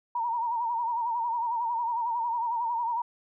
sine tone with vibrato, 937 Hz, A#5, 9 cents sharp, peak -26 dBFS, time 0.15-3.02 s, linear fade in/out 5 ms, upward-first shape triangle, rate 11 Hz, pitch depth 88 cents each way, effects none

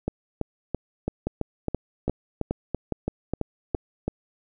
two click trains, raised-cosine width 2 ms, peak -12 / -12 dBFS, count 7 / 13, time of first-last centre 1.27-3.749 / 0.08-4.08 s, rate 2.42 / 3 Hz, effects none

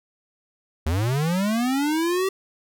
square linear sweep, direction up, 73.1 to 389.6 Hz, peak -21 dBFS, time 0.86-2.29 s, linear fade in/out 5 ms, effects none

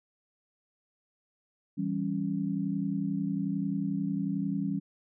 sine chord, C# diminished, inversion first, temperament equal, 164.81 / 196 / 277.2 Hz, E3 / G3 / C#4, 0 / 0 / 0 cents, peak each -34 / -31 / -33 dBFS, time 1.77-4.8 s, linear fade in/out 20 ms, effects none

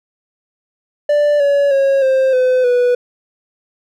triangle tone with pitch steps, 587.3 / 566.6 / 546.7 / 527.5 / 508.9 / 491 Hz, D5 / C#5 / C#5 / C5 / C5 / B4, 0 / +38 / -24 / +14 / -48 / -10 cents, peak -8 dBFS, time 1.09-2.95 s, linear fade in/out 5 ms, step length 310 ms, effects none

